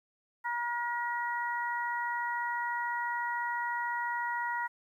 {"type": "harmonic tone", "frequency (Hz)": 477, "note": "A#4", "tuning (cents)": 40, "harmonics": [2, 3, 4], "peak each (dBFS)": [-33, -38, -36], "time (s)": [0.44, 4.68], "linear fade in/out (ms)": 20, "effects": ["11-bit"]}